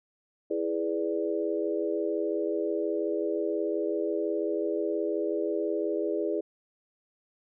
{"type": "chord", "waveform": "sine", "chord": "E dominant seventh", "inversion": "none", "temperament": "equal", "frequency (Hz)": [329.6, 415.3, 493.9, 587.3], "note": ["E4", "G#4", "B4", "D5"], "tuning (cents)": [0, 0, 0, 0], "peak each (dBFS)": [-31, -30, -35, -34], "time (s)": [0.5, 6.41], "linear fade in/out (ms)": 10, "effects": []}